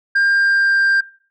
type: tone with pitch glide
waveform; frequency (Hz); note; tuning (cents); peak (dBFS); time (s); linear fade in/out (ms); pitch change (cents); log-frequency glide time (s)
sine; 1600 to 1588; G6 to G6; +35 to +22; -9; 0.15-1.01; 10; -13; 0.28-0.8
effects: noise-tail reverb RT60 0.4 s tail -19 dB re dry + tanh soft clip ceiling -11 dBFS